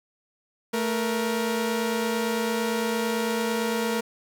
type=tone pair together; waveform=sawtooth; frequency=221.7 / 472.3 Hz; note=A3 / A#4; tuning=+13 / +23 cents; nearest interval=octave + minor second; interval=1310 cents; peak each=-23 dBFS; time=0.73-4.01 s; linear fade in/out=10 ms; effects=none